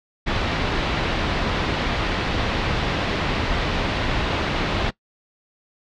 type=low-pass noise; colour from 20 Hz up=pink; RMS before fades=-23 dBFS; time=0.26-4.91 s; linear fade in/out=20 ms; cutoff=4000 Hz; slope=24 dB/octave; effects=noise-tail reverb RT60 0.1 s tail -20 dB re dry